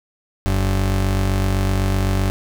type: tone pair together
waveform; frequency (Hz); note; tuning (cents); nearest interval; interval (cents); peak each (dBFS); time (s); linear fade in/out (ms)
40% pulse; 47.85 / 95.7; G1 / G2; -41 / -41; octave; 1200; -19; 0.46-2.3; 0
effects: none